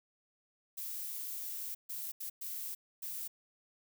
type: noise bursts at uneven times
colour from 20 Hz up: violet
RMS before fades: -41 dBFS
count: 5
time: 0.77-1.75 / 1.89-2.12 / 2.2-2.3 / 2.41-2.75 / 3.02-3.28 s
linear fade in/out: 10 ms
effects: none